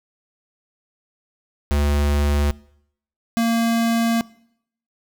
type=tone pair in turn; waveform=square; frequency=72.5 / 230.2 Hz; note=D2 / A#3; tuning=-22 / -22 cents; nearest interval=octave + minor sixth; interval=2000 cents; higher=second; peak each=-17 dBFS; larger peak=neither; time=1.71-2.51 / 3.37-4.21 s; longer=second; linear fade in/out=0 ms; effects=noise-tail reverb RT60 0.7 s tail -22 dB re dry